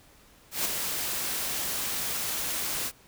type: noise with ADSR envelope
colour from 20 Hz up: white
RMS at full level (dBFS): -26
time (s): 0.51-2.92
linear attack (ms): 140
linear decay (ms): 12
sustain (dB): -5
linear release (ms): 53
effects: pink hiss -57 dBFS RMS until 3.07 s